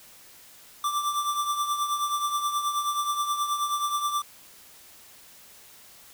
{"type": "tone with tremolo", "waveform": "square", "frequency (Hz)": 1174.7, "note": "D6", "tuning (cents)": 0, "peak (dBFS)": -23, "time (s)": [0.84, 4.22], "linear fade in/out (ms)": 2, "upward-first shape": "triangle", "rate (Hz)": 9.4, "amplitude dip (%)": 65, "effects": ["white hiss -51 dBFS RMS until 6.13 s"]}